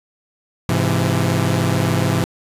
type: chord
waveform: sawtooth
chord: Ab augmented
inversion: none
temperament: equal with one note detuned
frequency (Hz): 103.83 / 130.81 / 167.6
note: Ab2 / C3 / E3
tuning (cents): 0 / 0 / +29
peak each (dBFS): -16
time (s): 0.69-2.24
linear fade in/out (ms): 0
effects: resampled to 32000 Hz + 7-bit